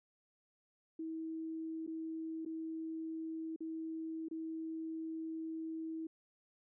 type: tone with dropouts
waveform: sine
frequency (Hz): 322.1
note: E4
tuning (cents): -40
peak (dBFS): -39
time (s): 0.99-6.07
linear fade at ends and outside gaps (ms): 5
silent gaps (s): 1.866-1.875 / 2.451-2.46 / 3.562-3.605 / 4.285-4.311
effects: none